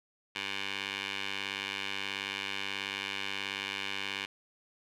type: tone with band-pass filter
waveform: 15% pulse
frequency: 98.5 Hz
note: G2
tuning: 9 cents sharp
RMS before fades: -37 dBFS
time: 0.35-4.26 s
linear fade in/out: 10 ms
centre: 2700 Hz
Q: 2.5
effects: none